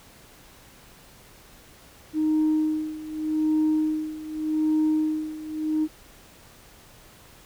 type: tone with tremolo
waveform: sine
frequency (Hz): 310.1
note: D#4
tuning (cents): -6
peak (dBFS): -17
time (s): 2.13-5.88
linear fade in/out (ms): 50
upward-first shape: sine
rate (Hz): 0.84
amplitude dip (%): 85
effects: tanh soft clip ceiling -16 dBFS + pink hiss -51 dBFS RMS until 7.45 s